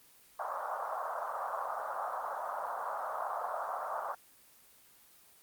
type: band-pass noise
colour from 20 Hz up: white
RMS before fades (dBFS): -37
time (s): 0.39-4.15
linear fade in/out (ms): 5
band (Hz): 570 to 1300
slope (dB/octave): 48
effects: white hiss -61 dBFS RMS until 5.42 s + Opus 24 kbps